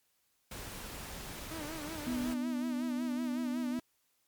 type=noise; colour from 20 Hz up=pink; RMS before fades=-44 dBFS; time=0.51-2.34 s; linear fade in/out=5 ms
type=tone with vibrato; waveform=sawtooth; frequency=309 Hz; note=D#4; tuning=12 cents flat; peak=-37 dBFS; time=1.51-3.8 s; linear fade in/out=5 ms; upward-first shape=sine; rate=5.4 Hz; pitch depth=100 cents each way
type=tone; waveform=sine; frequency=247.1 Hz; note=B3; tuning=1 cent sharp; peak=-32 dBFS; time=2.07-3.79 s; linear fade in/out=0 ms
effects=white hiss -75 dBFS RMS until 4.27 s + MP3 96 kbps